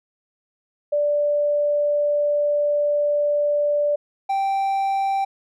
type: tone pair in turn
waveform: sine / triangle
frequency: 586 / 782.2 Hz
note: D5 / G5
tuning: -4 / -4 cents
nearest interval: perfect fourth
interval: 500 cents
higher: second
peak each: -17 dBFS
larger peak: neither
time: 0.92-3.96 / 4.29-5.25 s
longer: first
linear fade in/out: 10 ms
effects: none